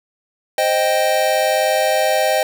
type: chord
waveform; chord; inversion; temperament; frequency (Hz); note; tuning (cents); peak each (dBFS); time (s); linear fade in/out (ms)
square; C minor; none; equal; 523.3 / 622.3 / 784; C5 / Eb5 / G5; 0 / 0 / 0; -21 / -18 / -20; 0.58-2.43; 2
effects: none